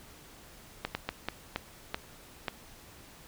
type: slowing click train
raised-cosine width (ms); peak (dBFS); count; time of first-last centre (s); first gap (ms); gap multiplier
0.3; -15; 7; 0.85-2.482; 100; 1.4
effects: pink hiss -53 dBFS RMS until 3.27 s